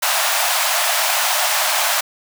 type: high-pass noise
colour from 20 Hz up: pink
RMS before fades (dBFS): -18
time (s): 0.02-2.01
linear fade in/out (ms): 10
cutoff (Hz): 600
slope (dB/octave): 96
effects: none